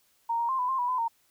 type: tone with pitch steps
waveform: sine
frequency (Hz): 927 / 937 / 1052 / 997 / 1055 / 977 / 1012 / 921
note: A#5 / A#5 / C6 / B5 / C6 / B5 / B5 / A#5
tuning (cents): -10 / +9 / +9 / +16 / +14 / -19 / +42 / -21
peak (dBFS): -25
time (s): 0.29-1.082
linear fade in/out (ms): 10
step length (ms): 99
effects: white hiss -67 dBFS RMS until 1.3 s